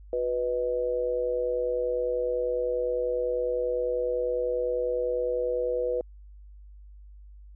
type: tone with amplitude modulation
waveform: sine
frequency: 493.9 Hz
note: B4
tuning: in tune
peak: -21 dBFS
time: 0.13-6.01 s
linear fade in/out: 2 ms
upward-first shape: sine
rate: 130 Hz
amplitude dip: 80%
effects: added 50 Hz sine -45 dBFS peak until 7.55 s